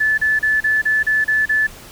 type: tone bursts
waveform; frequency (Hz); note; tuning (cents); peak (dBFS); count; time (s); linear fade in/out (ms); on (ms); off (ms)
sine; 1739; A6; -21; -13; 8; 0-1.671; 10; 180; 33
effects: pink hiss -39 dBFS RMS until 1.91 s